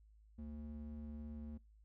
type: ring-modulated tone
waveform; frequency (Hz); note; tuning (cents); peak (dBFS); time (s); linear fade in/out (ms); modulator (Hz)
triangle; 148.4; D3; +18; -40; 0.38-1.58; 10; 77.4
effects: noise-tail reverb RT60 0.2 s tail -25 dB re dry + added 53 Hz sine -62 dBFS peak until 1.84 s